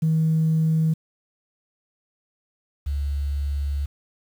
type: tone pair in turn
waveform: sine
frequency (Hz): 159.4 / 71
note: D#3 / C#2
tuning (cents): +42 / +42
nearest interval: octave + major second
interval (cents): 1400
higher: first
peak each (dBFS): -16 / -22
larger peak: first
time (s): 0.02-0.94 / 2.86-3.86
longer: second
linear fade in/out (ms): 10
effects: tanh soft clip ceiling -13 dBFS + 8-bit